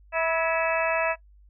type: harmonic tone with a mistuned harmonic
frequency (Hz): 326.2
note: E4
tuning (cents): -18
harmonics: 2 / 3 / 4 / 5 / 6 / 7 / 8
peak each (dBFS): -25 / -31 / -32 / -31 / -34 / -36 / -30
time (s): 0.12-1.16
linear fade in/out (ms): 50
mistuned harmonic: 5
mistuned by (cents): +42
effects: noise-tail reverb RT60 0.1 s tail -19 dB re dry + added 50 Hz sine -51 dBFS peak until 1.49 s